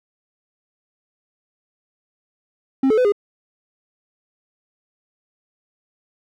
triangle tone with pitch steps, 267.2 / 434.1 / 503 / 408.9 Hz, C4 / A4 / B4 / G#4, +36 / -23 / +32 / -27 cents, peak -11 dBFS, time 2.83-3.122 s, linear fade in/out 5 ms, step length 73 ms, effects none

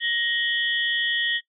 sine tone cluster, 1878 / 3032 / 3300 / 3525 Hz, A#6 / F#7 / G#7 / A7, +12 / +42 / -12 / +2 cents, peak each -25 / -28 / -27 / -33 dBFS, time 0-1.41 s, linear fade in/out 50 ms, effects noise-tail reverb RT60 0.1 s tail -18 dB re dry

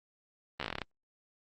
slowing click train, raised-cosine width 0.3 ms, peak -18 dBFS, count 11, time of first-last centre 0.6-0.817 s, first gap 13 ms, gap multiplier 1.11, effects Opus 32 kbps

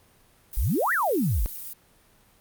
violet noise, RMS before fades -37 dBFS, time 0.53-1.73 s, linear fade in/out 0 ms
sine exponential two-way sweep, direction up then down, 38.89 to 1975.5 to 38.89 Hz, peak -21 dBFS, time 0.57-1.46 s, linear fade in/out 0 ms, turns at 0.93 s
effects pink hiss -59 dBFS RMS until 2.4 s + Opus 32 kbps

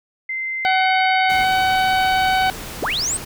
sine tone with pitch glide, 2076 to 2152 Hz, C7 to C7, -14 to +48 cents, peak -22 dBFS, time 0.29-1.44 s, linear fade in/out 5 ms, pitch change +62 cents, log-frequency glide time 0.6-0.9 s
harmonic tone, 754 Hz, F#5, 32 cents sharp, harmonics 1 / 2 / 3 / 4 / 5 / 6, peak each -16 / -22 / -26 / -28 / -30 / -32 dBFS, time 0.65-2.5 s, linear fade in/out 0 ms
pink noise, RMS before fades -32 dBFS, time 1.29-3.25 s, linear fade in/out 10 ms
sine linear sweep, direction up, 174.61 to 8660 Hz, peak -19 dBFS, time 2.82-3.17 s, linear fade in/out 5 ms
effects none

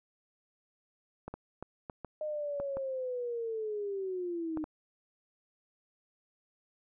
clicks, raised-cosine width 1 ms, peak -26 dBFS, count 9, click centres 1.28 / 1.34 / 1.626 / 1.898 / 2.047 / 2.6 / 2.77 / 4.573 / 4.641 s
sine linear sweep, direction down, 616 to 305.8 Hz, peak -33 dBFS, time 2.21-4.64 s, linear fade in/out 2 ms
effects none

